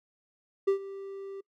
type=tone with ADSR envelope; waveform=triangle; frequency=392 Hz; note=G4; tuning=in tune; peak=-18 dBFS; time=0.67-1.41 s; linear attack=12 ms; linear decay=100 ms; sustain=-18 dB; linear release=9 ms; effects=noise-tail reverb RT60 0.1 s tail -25 dB re dry